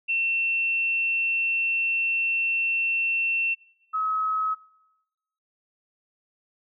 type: tone pair in turn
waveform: sine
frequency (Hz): 2700 / 1280.5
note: E7 / D#6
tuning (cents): +41 / +49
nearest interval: octave + minor second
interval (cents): 1292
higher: first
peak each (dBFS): -22 / -23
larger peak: first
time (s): 0.08-3.55 / 3.93-4.55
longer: first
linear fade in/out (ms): 20
effects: noise-tail reverb RT60 1.0 s tail -23 dB re dry